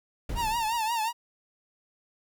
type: noise with exponential decay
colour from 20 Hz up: brown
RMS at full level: -29 dBFS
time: 0.29-0.98 s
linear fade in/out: 5 ms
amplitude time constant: 150 ms
type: tone with vibrato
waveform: 45% pulse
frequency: 905 Hz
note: A5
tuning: 48 cents sharp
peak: -26 dBFS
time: 0.35-1.13 s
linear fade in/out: 50 ms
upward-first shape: triangle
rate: 5.6 Hz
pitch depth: 110 cents each way
effects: none